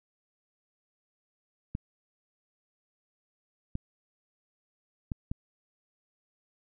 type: clicks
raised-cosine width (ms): 5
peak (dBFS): -20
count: 4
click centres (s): 1.751 / 3.754 / 5.118 / 5.315
effects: none